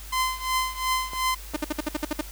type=tone with tremolo; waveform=sawtooth; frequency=1032 Hz; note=C6; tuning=24 cents flat; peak=-17 dBFS; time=0.12-1.35 s; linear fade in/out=10 ms; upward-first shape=triangle; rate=2.8 Hz; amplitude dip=90%
type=clicks; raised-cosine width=1 ms; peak=-24 dBFS; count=2; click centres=1.134 / 1.537 s
type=tone bursts; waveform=sawtooth; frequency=301.9 Hz; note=D4; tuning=48 cents sharp; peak=-20 dBFS; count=9; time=1.54-2.212 s; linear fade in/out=5 ms; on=24 ms; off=57 ms
effects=added 50 Hz sine -39 dBFS peak until 2.31 s + white hiss -44 dBFS RMS until 2.31 s